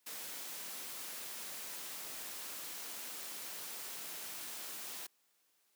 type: noise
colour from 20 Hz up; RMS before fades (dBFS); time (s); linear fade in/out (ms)
white; -45; 0.06-5.07; 10
effects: white hiss -75 dBFS RMS until 5.75 s + high-pass 200 Hz 12 dB/octave